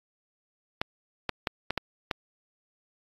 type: clicks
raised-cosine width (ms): 0.3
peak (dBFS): -11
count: 6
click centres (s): 0.815 / 1.293 / 1.472 / 1.706 / 1.777 / 2.112
effects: AAC 32 kbps